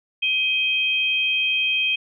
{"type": "tone pair together", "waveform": "sine", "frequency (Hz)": [2521, 3185], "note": ["D#7", "G7"], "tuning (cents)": [22, 27], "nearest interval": "major third", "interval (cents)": 405, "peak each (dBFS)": [-20, -23], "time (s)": [0.22, 1.96], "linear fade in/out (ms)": 10, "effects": []}